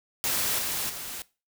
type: noise with level steps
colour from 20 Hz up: white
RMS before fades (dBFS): -27 / -30 / -37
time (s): 0.24-1.22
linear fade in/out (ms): 0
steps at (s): 0.58 / 0.89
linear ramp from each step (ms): 10
effects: noise-tail reverb RT60 0.3 s tail -20 dB re dry